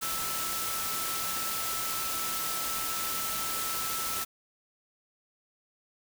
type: tone in noise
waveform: sine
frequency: 1318.5 Hz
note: E6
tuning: in tune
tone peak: -37 dBFS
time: 0.01-4.25 s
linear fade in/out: 20 ms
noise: white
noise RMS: -33 dBFS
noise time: 0.01-4.25 s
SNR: -7 dB
effects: none